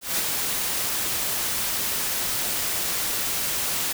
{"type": "noise with ADSR envelope", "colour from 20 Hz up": "white", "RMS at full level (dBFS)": -23, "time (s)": [0.01, 3.93], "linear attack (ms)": 170, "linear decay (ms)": 31, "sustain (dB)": -3, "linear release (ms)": 9, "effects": []}